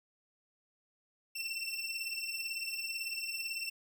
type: beating tone pair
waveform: 25% pulse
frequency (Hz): 2685 / 2703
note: E7 / E7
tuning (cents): +31 / +43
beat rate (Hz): 18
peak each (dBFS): -36 / -35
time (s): 1.35-3.7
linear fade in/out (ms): 10
effects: none